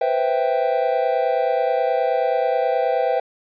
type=chord; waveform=triangle; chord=C major seventh; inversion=third; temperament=equal; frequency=493.9 / 523.3 / 659.3 / 784 Hz; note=B4 / C5 / E5 / G5; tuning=0 / 0 / 0 / 0 cents; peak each=-21 dBFS; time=0.01-3.2 s; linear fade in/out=5 ms; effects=resampled to 11025 Hz